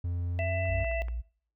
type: tone with pitch glide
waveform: triangle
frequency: 87.31 to 90.55 Hz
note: F2 to F#2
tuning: 0 to -37 cents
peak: -27 dBFS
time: 0.04-0.84 s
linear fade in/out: 5 ms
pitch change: +63 cents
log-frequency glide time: 0.32-0.6 s
type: harmonic tone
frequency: 665 Hz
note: E5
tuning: 15 cents sharp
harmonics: 1 / 3 / 4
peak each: -31 / -39 / -37 dBFS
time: 0.39-1.02 s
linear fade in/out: 0 ms
type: clicks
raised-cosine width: 0.5 ms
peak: -39 / -39 / -32 / -34 / -31 dBFS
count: 5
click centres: 0.655 / 0.804 / 0.845 / 0.914 / 1.084 s
type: tone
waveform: sine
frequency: 58.27 Hz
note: A#1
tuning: in tune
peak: -31 dBFS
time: 0.68-1.22 s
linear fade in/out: 20 ms
effects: noise-tail reverb RT60 0.5 s tail -21 dB re dry

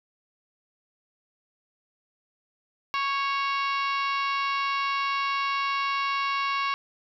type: harmonic tone with a mistuned harmonic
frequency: 554.4 Hz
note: C#5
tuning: in tune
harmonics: 2 / 3 / 4 / 5 / 6 / 7 / 8 / 9 / 10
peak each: -26 / -37 / -33 / -34 / -43 / -40 / -42 / -47 / -45 dBFS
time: 2.94-6.74 s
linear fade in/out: 0 ms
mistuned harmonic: 3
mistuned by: -18 cents
effects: none

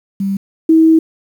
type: tone pair in turn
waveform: sine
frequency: 196 / 321.8 Hz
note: G3 / E4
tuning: 0 / -42 cents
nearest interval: major sixth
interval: 858 cents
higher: second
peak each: -14 / -5 dBFS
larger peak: second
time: 0.2-0.37 / 0.69-0.99 s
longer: second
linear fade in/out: 5 ms
effects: 7-bit

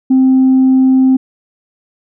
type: tone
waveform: sine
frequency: 261.6 Hz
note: C4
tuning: in tune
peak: -4 dBFS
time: 0.1-1.17 s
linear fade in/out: 10 ms
effects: tanh soft clip ceiling -3 dBFS

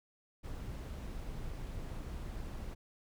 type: noise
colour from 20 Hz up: brown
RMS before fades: -42 dBFS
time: 0.43-2.75 s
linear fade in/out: 20 ms
effects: none

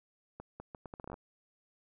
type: accelerating click train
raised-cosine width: 1 ms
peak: -30 dBFS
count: 12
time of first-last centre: 0.4-1.141 s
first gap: 200 ms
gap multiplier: 0.74
effects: none

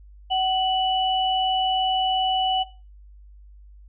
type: tone pair together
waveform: sine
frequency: 752.9 / 2960 Hz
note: F#5 / F#7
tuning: +30 / 0 cents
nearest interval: 2 octaves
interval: 2370 cents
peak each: -21 / -24 dBFS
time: 0.3-2.64 s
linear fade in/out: 20 ms
effects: noise-tail reverb RT60 0.3 s tail -17 dB re dry + added 50 Hz sine -44 dBFS peak until 3.88 s

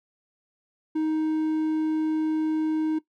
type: tone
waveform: triangle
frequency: 313 Hz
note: D#4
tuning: 10 cents sharp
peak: -20 dBFS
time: 0.95-2.99 s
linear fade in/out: 10 ms
effects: noise-tail reverb RT60 0.1 s tail -17 dB re dry

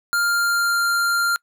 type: tone with pitch glide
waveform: square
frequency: 1400 to 1391.9 Hz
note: F6 to F6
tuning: +4 to -6 cents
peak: -18 dBFS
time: 0.13-1.36 s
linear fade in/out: 0 ms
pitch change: -10 cents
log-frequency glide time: 0.25-0.82 s
effects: noise-tail reverb RT60 0.1 s tail -25 dB re dry

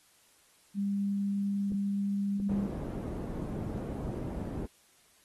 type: tone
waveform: sine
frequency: 199.9 Hz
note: G3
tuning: 34 cents sharp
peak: -28 dBFS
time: 0.74-2.68 s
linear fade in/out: 50 ms
type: click train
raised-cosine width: 3 ms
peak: -28 dBFS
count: 4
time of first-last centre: 1.72-3.761 s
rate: 1.47 Hz
type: low-pass noise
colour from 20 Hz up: white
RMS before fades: -37 dBFS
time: 2.49-4.66 s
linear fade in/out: 5 ms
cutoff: 280 Hz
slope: 12 dB/octave
effects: white hiss -64 dBFS RMS until 5.24 s + AAC 32 kbps

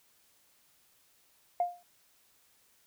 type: tone with exponential decay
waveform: sine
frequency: 705 Hz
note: F5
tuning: 16 cents sharp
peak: -22 dBFS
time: 1.6-1.83 s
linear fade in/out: 2 ms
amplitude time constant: 48 ms
effects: tanh soft clip ceiling -19 dBFS + white hiss -67 dBFS RMS until 2.86 s

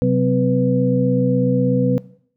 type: tone cluster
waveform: sine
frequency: 130.5 / 186.9 / 254.6 / 495 Hz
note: C3 / F#3 / C4 / B4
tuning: -4 / +18 / -47 / +4 cents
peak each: -19 dBFS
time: 0.02-1.98 s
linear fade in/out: 0 ms
effects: noise-tail reverb RT60 0.6 s tail -20 dB re dry

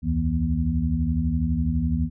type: tone cluster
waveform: sine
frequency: 70 / 82 / 162.9 / 240.2 Hz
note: C#2 / E2 / E3 / B3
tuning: +18 / -9 / -20 / -48 cents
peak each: -26 dBFS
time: 0.02-2.1 s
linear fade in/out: 50 ms
effects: none

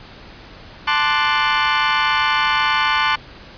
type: chord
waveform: 25% pulse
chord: D dominant seventh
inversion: second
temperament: equal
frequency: 880 / 1046.5 / 1174.7 / 1480 Hz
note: A5 / C6 / D6 / F#6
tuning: 0 / 0 / 0 / 0 cents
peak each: -17 dBFS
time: 0.87-3.16 s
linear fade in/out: 10 ms
effects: pink hiss -40 dBFS RMS until 3.57 s + resampled to 11025 Hz

